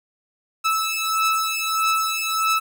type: beating tone pair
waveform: sawtooth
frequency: 1308 / 1309.6 Hz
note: E6 / E6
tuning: -14 / -12 cents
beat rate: 1.6 Hz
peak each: -19 dBFS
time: 0.64-2.6 s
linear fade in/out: 20 ms
effects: none